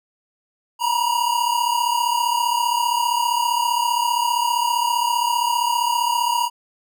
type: tone pair together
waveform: square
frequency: 934.8 / 970 Hz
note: A#5 / B5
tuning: +5 / -31 cents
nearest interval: minor second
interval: 64 cents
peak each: -22 / -21 dBFS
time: 0.79-6.5 s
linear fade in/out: 50 ms
effects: none